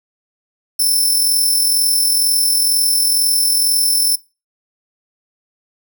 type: tone with amplitude modulation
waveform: 5% pulse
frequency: 5330 Hz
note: E8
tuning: 18 cents sharp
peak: -5 dBFS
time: 0.79-4.16 s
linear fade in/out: 10 ms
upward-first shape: sine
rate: 42.1 Hz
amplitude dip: 35%
effects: noise-tail reverb RT60 0.3 s tail -23 dB re dry